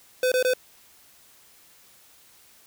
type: tone bursts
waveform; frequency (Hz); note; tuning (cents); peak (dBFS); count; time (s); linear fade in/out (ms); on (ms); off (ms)
square; 507; B4; +45; -20; 3; 0.23-0.536; 2; 88; 21
effects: white hiss -55 dBFS RMS until 2.66 s